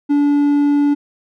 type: tone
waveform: triangle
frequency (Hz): 288.5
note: D4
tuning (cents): -31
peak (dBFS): -9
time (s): 0.09-0.95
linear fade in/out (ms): 20
effects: none